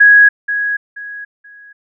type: tone with echo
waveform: sine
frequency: 1661.2 Hz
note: G#6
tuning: in tune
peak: -3 dBFS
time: 0-0.29 s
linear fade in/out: 10 ms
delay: 480 ms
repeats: 3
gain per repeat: -11 dB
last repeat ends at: 1.73 s
effects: none